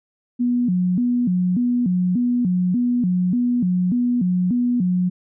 sine tone with vibrato, 210 Hz, G#3, 19 cents sharp, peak -16 dBFS, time 0.39-5.1 s, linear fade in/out 20 ms, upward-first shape square, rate 1.7 Hz, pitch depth 260 cents each way, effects none

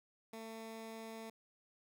15% pulse tone, 223.7 Hz, A3, 29 cents sharp, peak -40 dBFS, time 0.33-1.3 s, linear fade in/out 5 ms, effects none

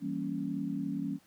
sine chord, E diminished seventh, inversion none, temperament equal, 164.81 / 196 / 233.1 / 277.2 Hz, E3 / G3 / Bb3 / Db4, 0 / 0 / 0 / 0 cents, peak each -39 / -37 / -39 / -35 dBFS, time 0-1.19 s, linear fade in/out 50 ms, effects pink hiss -65 dBFS RMS until 1.26 s + high-pass 100 Hz 12 dB/octave

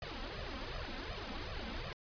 pink noise with flanger, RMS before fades -42 dBFS, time 0.02-1.93 s, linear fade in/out 2 ms, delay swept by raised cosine 1.6 to 3.9 ms, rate 2.7 Hz, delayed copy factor +1, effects resampled to 11025 Hz

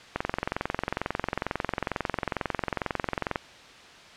click train, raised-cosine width 0.5 ms, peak -11 dBFS, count 72, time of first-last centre 0.16-3.358 s, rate 22.2 Hz, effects white hiss -48 dBFS RMS until 4.16 s + low-pass 4000 Hz 12 dB/octave

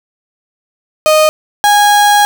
35% pulse tone pair in turn, 619 / 824.3 Hz, D#5 / G#5, -9 / -13 cents, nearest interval perfect fourth, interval 496 cents, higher second, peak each -4 dBFS, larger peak neither, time 1.06-1.29 / 1.64-2.25 s, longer second, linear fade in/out 0 ms, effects none

